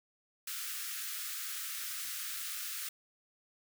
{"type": "high-pass noise", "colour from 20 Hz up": "white", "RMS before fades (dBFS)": -40, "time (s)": [0.47, 2.89], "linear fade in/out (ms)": 5, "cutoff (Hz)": 1200, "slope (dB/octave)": 96, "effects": []}